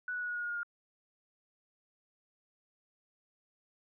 sine tone with pitch steps, 1480 / 1470.6 / 1461.3 / 1452.1 / 1442.9 / 1433.7 / 1424.6 / 1415.6 Hz, F#6 / F#6 / F#6 / F#6 / F#6 / F6 / F6 / F6, 0 / -11 / -22 / -33 / -44 / +45 / +34 / +23 cents, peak -34 dBFS, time 0.08-0.632 s, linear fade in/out 2 ms, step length 69 ms, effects none

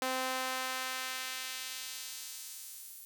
sawtooth tone with high-pass filter sweep, 258.8 Hz, C4, 19 cents flat, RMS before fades -39 dBFS, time 0.02-3.05 s, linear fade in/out 0 ms, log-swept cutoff 540 to 12000 Hz, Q 0.75, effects none

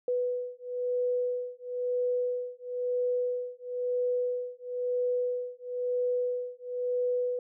sine beating tone pair, 493.9 / 494.9 Hz, B4 / B4, 0 / +4 cents, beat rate 1 Hz, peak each -31 dBFS, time 0.08-7.39 s, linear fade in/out 2 ms, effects none

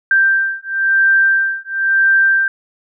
sine beating tone pair, 1573 / 1573.98 Hz, G6 / G6, +6 / +7 cents, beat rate 0.98 Hz, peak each -14 dBFS, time 0.11-2.48 s, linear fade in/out 2 ms, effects none

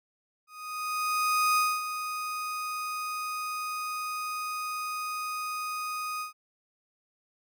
35% pulse tone with ADSR envelope, 1244.5 Hz, D#6, in tune, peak -20 dBFS, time 0.47-6.33 s, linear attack 1100 ms, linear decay 240 ms, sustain -10 dB, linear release 120 ms, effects none

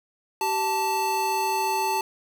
square tone pair together, 385 / 883 Hz, G4 / A5, -31 / +6 cents, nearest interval octave + major second, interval 1437 cents, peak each -31 / -24 dBFS, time 0.41-2.01 s, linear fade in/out 2 ms, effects none

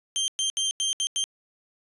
25% pulse tone bursts at uneven times, 3154 Hz, G7, 10 cents sharp, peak -20 dBFS, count 6, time 0.16-0.28 / 0.39-0.5 / 0.57-0.71 / 0.8-0.93 / 1-1.07 / 1.16-1.24 s, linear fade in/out 0 ms, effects resampled to 24000 Hz

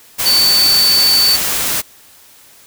sine tone in noise, 4523 Hz, C#8, 34 cents sharp, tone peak -9 dBFS, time 0.25-1.37 s, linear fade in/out 20 ms, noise white, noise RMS -17 dBFS, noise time 0.18-1.82 s, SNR +5 dB, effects white hiss -44 dBFS RMS until 2.66 s

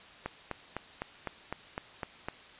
click train, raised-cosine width 0.5 ms, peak -19 dBFS, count 9, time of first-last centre 0.26-2.285 s, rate 3.95 Hz, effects white hiss -52 dBFS RMS until 2.59 s + resampled to 8000 Hz

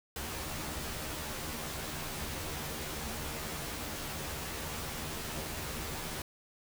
pink noise with comb filter, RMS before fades -39 dBFS, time 0.16-6.22 s, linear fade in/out 2 ms, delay 13 ms, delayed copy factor +0.75, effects none

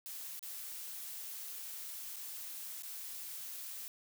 blue noise with dropouts, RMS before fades -45 dBFS, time 0.06-3.88 s, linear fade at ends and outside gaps 0 ms, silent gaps 0.393-0.428 / 2.16-2.166 / 2.823-2.833 s, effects none

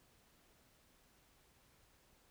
silence, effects pink hiss -70 dBFS RMS until 2.3 s

